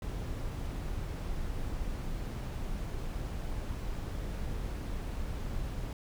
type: noise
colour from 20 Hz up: brown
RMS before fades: -36 dBFS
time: 0.02-5.93 s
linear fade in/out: 2 ms
effects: none